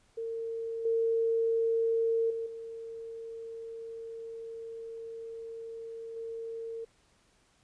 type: tone with level steps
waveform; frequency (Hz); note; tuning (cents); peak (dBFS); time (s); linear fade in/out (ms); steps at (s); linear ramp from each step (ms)
sine; 455.6; A#4; -40; -33 / -25 / -32 / -39 / -36; 0.17-6.85; 10; 0.85 / 2.3 / 2.46 / 6.16; 5
effects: pink hiss -67 dBFS RMS until 7.63 s + resampled to 22050 Hz